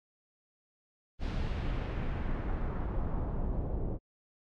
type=noise with low-pass filter sweep; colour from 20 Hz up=brown; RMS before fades=-33 dBFS; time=1.19-3.99 s; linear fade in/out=50 ms; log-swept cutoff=4300 to 550 Hz; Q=1.2; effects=AAC 64 kbps